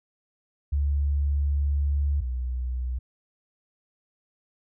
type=tone pair in turn; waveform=sine; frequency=71.4 / 62.5 Hz; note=D2 / B1; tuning=-48 / +21 cents; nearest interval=major second; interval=231 cents; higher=first; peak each=-21 / -26 dBFS; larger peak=first; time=0.72-2.21 / 2.21-2.99 s; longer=first; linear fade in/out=10 ms; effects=none